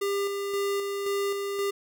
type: tone with tremolo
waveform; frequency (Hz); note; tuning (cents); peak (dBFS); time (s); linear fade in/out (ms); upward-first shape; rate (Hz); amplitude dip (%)
square; 400; G4; +35; -26; 0.01-1.71; 10; square; 1.9; 35
effects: none